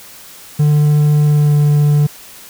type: tone with pitch glide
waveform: triangle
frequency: 148.8 to 147.18 Hz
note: D3 to D3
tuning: +23 to +4 cents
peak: -6 dBFS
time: 0.59-2.07 s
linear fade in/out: 10 ms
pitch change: -19 cents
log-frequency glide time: 1.23-1.58 s
effects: white hiss -37 dBFS RMS until 2.49 s